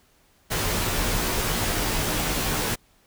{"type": "noise with comb filter", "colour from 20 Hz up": "pink", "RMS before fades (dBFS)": -25, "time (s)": [0.5, 2.76], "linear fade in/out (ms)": 20, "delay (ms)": 15, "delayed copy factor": -0.7, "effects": ["pink hiss -61 dBFS RMS until 3.06 s"]}